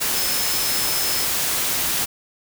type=tone in noise; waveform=sine; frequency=5200 Hz; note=E8; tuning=24 cents flat; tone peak=-27 dBFS; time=0.14-1.26 s; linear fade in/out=20 ms; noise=white; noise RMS=-22 dBFS; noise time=0-2.06 s; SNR=-8 dB; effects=none